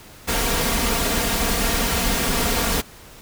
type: noise with comb filter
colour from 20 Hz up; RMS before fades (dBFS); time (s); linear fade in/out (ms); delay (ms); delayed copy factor
pink; -21; 0.27-2.82; 20; 4.3; +0.6
effects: pink hiss -44 dBFS RMS until 3.21 s